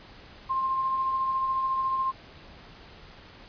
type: tone with tremolo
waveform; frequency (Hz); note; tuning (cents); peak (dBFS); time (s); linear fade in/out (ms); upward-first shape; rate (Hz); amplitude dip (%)
sine; 1057; C6; +17; -23; 0.49-2.12; 20; sine; 14; 30
effects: pink hiss -49 dBFS RMS until 3.48 s + resampled to 11025 Hz